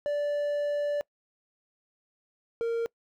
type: tone pair in turn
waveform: triangle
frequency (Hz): 583 / 462.7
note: D5 / A#4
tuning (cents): -13 / -13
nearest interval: major third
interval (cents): 400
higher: first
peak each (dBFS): -24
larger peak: neither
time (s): 0.06-1.01 / 2.61-2.86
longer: first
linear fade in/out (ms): 0
effects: noise-tail reverb RT60 0.1 s tail -24 dB re dry

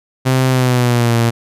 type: tone with pitch glide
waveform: sawtooth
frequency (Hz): 130.1 to 116.58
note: C3 to A#2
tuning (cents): -9 to +1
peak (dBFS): -7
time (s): 0.25-1.31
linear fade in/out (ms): 20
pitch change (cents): -190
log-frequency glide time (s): 0.49-1.15
effects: resampled to 32000 Hz

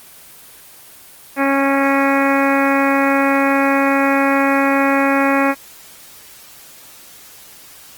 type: harmonic tone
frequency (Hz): 275.2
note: C#4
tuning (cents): -12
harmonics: 1 / 2 / 3 / 4 / 5 / 6 / 7 / 8 / 9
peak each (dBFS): -16 / -19 / -21 / -22 / -23 / -24 / -24 / -25 / -26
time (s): 1.36-5.55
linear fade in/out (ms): 50
effects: white hiss -41 dBFS RMS until 7.97 s + Opus 24 kbps

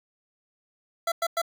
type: tone bursts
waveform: 25% pulse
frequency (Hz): 671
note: E5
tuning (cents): +31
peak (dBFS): -20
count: 3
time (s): 1.07-1.417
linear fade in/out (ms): 5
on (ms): 49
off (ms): 100
effects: none

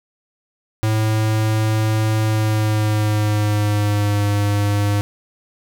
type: tone with pitch glide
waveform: square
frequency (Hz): 109.1 to 102.38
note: A2 to G#2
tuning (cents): -14 to -24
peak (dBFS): -16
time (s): 0.83-5.01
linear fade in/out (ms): 0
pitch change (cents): -110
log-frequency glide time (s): 2.24-4.27
effects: none

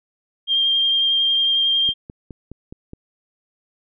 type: tone with vibrato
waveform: sine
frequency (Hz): 3197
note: G7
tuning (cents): +33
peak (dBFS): -15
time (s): 0.47-1.94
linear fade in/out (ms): 50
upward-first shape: triangle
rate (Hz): 11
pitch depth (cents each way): 16
type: click train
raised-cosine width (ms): 3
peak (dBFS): -22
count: 6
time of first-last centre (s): 1.89-2.934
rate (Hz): 4.79
effects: none

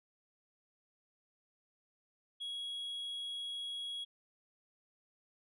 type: tone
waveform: sine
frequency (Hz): 3322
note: G#7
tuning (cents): 0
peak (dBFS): -36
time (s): 2.4-4.05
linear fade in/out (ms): 20
effects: tanh soft clip ceiling -38 dBFS

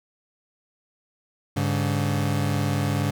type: tone pair together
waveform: 30% pulse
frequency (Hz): 100.8 / 142.55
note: G2 / C#3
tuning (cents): +49 / +49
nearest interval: tritone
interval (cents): 600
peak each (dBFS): -22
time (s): 1.56-3.11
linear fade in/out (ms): 10
effects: none

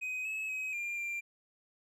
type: tone with pitch steps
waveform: triangle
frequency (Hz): 2513 / 2582 / 2536 / 2394 / 2376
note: D#7 / E7 / D#7 / D7 / D7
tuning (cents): +17 / -37 / +32 / +33 / +20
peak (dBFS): -33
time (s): 0.01-1.21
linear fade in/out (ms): 20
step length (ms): 240
effects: none

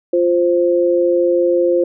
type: tone pair together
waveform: sine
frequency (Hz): 349.2 / 523.9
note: F4 / C5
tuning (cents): 0 / +2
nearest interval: perfect fifth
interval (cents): 702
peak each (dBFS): -14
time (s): 0.13-1.84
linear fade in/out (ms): 5
effects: none

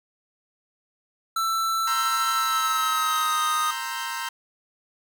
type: tone with pitch glide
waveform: square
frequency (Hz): 1332 to 1242.8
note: E6 to D#6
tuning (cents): +18 to -2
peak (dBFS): -23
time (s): 1.36-3.71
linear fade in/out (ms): 5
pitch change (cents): -120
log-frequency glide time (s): 2.31-3.42
type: chord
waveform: sawtooth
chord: C dominant seventh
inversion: third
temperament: equal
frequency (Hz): 932.3 / 1046.5 / 1318.5 / 1568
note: Bb5 / C6 / E6 / G6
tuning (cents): 0 / 0 / 0 / 0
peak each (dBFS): -29 / -31 / -33 / -30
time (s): 1.87-4.29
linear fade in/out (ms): 5
effects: 9-bit

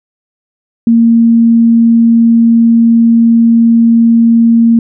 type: tone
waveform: sine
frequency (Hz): 230.7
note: A#3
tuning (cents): -18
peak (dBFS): -3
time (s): 0.87-4.79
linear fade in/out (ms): 2
effects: none

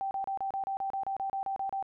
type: tone bursts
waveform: sine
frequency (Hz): 780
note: G5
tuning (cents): -9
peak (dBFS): -30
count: 14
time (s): 0.01-1.826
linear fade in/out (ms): 0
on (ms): 100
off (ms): 32
effects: none

